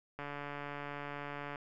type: click train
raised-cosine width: 0.5 ms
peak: -27 dBFS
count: 198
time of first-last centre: 0.19-1.558 s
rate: 144 Hz
effects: none